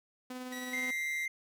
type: tone with tremolo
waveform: sawtooth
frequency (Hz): 252.9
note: B3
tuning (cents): +41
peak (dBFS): -35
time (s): 0.3-0.91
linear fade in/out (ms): 5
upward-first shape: sine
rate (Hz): 19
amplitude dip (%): 30
type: tone with vibrato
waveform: sawtooth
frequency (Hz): 1935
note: B6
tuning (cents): -36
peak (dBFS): -38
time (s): 0.52-1.26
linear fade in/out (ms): 5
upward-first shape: triangle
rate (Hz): 2.2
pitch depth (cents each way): 10
type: tone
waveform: triangle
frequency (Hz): 2093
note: C7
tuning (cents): 0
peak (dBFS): -31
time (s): 0.73-1.28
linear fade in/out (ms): 5
effects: none